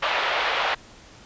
pink band-pass noise, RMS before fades -24 dBFS, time 0.02-0.75 s, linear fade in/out 10 ms, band 580 to 3500 Hz, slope 24 dB/octave, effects pink hiss -48 dBFS RMS until 1.25 s + resampled to 16000 Hz

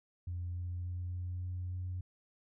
sine tone with pitch steps, 88 / 88.56 / 89.13 / 89.69 / 90.27 / 90.84 Hz, F2 / F2 / F2 / F2 / F#2 / F#2, +14 / +25 / +36 / +47 / -42 / -31 cents, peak -35 dBFS, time 0.27-2.01 s, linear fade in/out 5 ms, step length 290 ms, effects tanh soft clip ceiling -32 dBFS

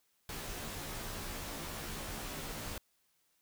pink noise with comb filter, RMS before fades -42 dBFS, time 0.29-2.78 s, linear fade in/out 2 ms, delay 16 ms, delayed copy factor -1, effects white hiss -75 dBFS RMS until 3.41 s

